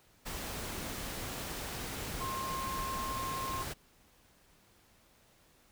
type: tone in noise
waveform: sine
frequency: 1063 Hz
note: C6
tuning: 27 cents sharp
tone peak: -36 dBFS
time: 2.2-3.64 s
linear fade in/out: 20 ms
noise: pink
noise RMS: -40 dBFS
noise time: 0.25-3.74 s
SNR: +1 dB
effects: pink hiss -65 dBFS RMS until 5.71 s